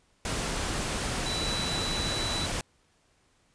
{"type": "tone in noise", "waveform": "sine", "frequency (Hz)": 3951, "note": "B7", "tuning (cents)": 0, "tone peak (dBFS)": -32, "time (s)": [1.26, 2.46], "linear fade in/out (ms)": 2, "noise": "pink", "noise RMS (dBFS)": -31, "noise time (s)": [0.25, 2.61], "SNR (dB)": -4, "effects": ["pink hiss -67 dBFS RMS until 3.54 s", "resampled to 22050 Hz"]}